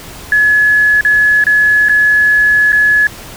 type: tone with dropouts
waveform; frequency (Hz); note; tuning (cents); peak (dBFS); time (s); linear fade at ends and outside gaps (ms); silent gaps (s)
sine; 1700; G#6; +40; -6; 0.32-3.07; 2; 1.01-1.049 / 1.44-1.467 / 1.886-1.894 / 2.721-2.728
effects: pink hiss -31 dBFS RMS until 3.36 s